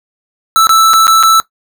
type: tone with dropouts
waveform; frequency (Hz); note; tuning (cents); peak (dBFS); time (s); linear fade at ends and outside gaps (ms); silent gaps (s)
square; 1318.5; E6; 0; -5; 0.56-1.4; 0; 0.67-0.693 / 0.934-0.938 / 1.069-1.079 / 1.228-1.234
effects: noise-tail reverb RT60 0.1 s tail -17 dB re dry